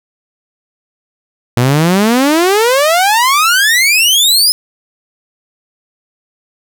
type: exponential sweep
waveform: sawtooth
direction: up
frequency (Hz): 116.54 to 5170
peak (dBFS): -4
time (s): 1.57-4.52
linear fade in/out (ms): 0
effects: none